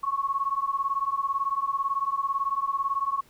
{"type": "beating tone pair", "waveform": "sine", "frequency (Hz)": [1092, 1110], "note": ["C#6", "C#6"], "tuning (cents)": [-26, 2], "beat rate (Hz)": 18, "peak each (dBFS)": [-28, -27], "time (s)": [0.03, 3.21], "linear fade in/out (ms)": 10, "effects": ["pink hiss -59 dBFS RMS until 3.29 s"]}